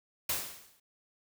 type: noise with exponential decay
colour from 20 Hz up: white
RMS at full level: -29 dBFS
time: 0.29-0.8 s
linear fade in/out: 5 ms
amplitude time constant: 110 ms
effects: none